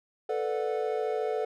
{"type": "chord", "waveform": "triangle", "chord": "B minor seventh", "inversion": "third", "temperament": "equal with one note detuned", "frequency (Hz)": [440, 493.9, 587.3, 731.5], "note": ["A4", "B4", "D5", "F#5"], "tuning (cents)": [0, 0, 0, -20], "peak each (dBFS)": [-28, -32, -34, -33], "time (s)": [0.29, 1.45], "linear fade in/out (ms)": 5, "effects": []}